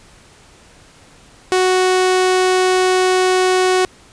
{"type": "tone", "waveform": "sawtooth", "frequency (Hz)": 370, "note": "F#4", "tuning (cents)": 0, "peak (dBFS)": -8, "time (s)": [1.52, 3.85], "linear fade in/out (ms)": 0, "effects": ["pink hiss -46 dBFS RMS until 4.12 s", "resampled to 22050 Hz"]}